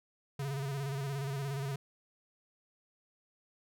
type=tone with vibrato; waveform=square; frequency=138.2 Hz; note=C#3; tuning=5 cents flat; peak=-35 dBFS; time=0.39-1.76 s; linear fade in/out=5 ms; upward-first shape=square; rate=17 Hz; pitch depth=50 cents each way; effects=none